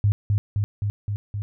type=tone with echo; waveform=sine; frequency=102.5 Hz; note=G#2; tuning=22 cents flat; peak=-15 dBFS; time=0.04-0.12 s; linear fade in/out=0 ms; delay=260 ms; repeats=5; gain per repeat=-2 dB; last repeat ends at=1.42 s; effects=none